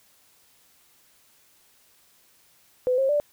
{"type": "tone with pitch steps", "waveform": "sine", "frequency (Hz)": [504, 536, 587], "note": ["B4", "C5", "D5"], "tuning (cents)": [35, 42, -1], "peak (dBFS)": -19, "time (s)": [2.87, 3.2], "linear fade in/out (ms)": 0, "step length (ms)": 110, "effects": ["white hiss -60 dBFS RMS until 3.32 s"]}